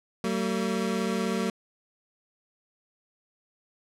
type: tone pair together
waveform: 25% pulse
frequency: 190.55 / 226.6 Hz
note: G3 / A#3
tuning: -49 / -49 cents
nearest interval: minor third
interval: 300 cents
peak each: -25 dBFS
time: 0.24-1.5 s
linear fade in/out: 2 ms
effects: low-pass 10000 Hz 12 dB/octave